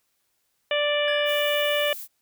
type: harmonic tone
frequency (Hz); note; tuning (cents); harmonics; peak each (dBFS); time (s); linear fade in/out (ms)
587.3; D5; 0; 1 / 2 / 3 / 4 / 5 / 6; -23 / -34 / -30 / -30 / -28 / -35; 0.71-1.93; 2
type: tone with exponential decay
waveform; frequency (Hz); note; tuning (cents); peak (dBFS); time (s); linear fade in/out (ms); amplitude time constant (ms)
triangle; 1700; G#6; +40; -27; 1.08-1.73; 0; 140
type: noise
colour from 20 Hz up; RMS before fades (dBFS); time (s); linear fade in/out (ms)
violet; -37; 1.25-2.08; 50
effects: white hiss -72 dBFS RMS until 2.21 s